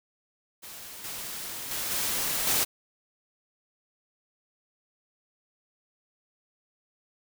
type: noise with level steps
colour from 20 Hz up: white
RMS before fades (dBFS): -43 / -37 / -32 / -29 / -25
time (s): 0.62-2.65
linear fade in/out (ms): 20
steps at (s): 1.04 / 1.71 / 1.91 / 2.47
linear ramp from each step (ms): 2
effects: none